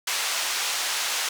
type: band-pass noise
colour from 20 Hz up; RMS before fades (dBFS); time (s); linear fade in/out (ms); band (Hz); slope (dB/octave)
white; -27; 0.07-1.29; 5; 760 to 6500; 12
effects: none